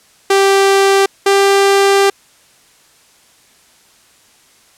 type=tone pair in turn; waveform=sawtooth; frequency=392 / 395.4 Hz; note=G4 / G4; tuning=0 / +15 cents; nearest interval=unison; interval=15 cents; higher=second; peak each=-4 dBFS; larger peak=neither; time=0.3-1.06 / 1.26-2.1 s; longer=second; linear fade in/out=5 ms; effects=white hiss -49 dBFS RMS until 4.77 s + low-pass 10000 Hz 12 dB/octave